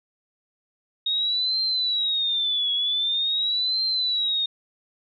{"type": "tone with vibrato", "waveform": "sine", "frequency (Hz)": 3729, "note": "A#7", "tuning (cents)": 0, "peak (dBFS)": -21, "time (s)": [1.06, 4.46], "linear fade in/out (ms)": 5, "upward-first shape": "triangle", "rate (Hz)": 0.45, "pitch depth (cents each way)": 190, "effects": []}